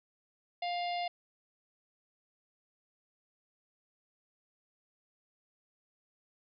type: harmonic tone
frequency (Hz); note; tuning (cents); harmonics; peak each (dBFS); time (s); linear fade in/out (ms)
702; F5; +9; 1 / 3 / 4 / 5 / 6 / 7; -33 / -43 / -45 / -47 / -49 / -50; 0.62-1.08; 5
effects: none